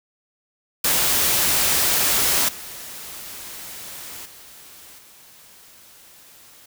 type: noise with level steps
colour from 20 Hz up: white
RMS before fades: -19 / -36 / -44 / -48 dBFS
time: 0.84-6.66 s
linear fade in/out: 5 ms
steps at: 2.48 / 4.25 / 4.98 s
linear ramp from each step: 10 ms
effects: none